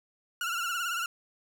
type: tone with vibrato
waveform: 30% pulse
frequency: 1396.9 Hz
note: F6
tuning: in tune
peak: -27 dBFS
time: 0.41-1.06 s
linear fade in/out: 2 ms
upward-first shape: triangle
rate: 18 Hz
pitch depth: 95 cents each way
effects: none